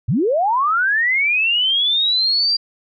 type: linear sweep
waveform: sine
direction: up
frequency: 87.31 to 4784 Hz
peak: -14 dBFS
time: 0.08-2.57 s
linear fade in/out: 10 ms
effects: none